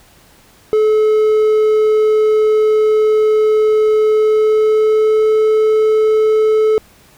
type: tone with pitch glide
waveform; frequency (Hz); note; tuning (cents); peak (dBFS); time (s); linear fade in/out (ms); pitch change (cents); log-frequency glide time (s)
triangle; 430.9 to 434.1; A4 to A4; -36 to -23; -7; 0.73-6.78; 0; +13; 4.11-5.31
effects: pink hiss -47 dBFS RMS until 7.17 s